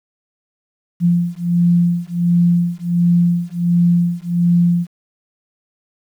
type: beating tone pair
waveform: sine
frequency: 172.6 / 174 Hz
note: F3 / F3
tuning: -20 / -6 cents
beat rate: 1.4 Hz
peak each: -15 dBFS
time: 1-4.87 s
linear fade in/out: 50 ms
effects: 8-bit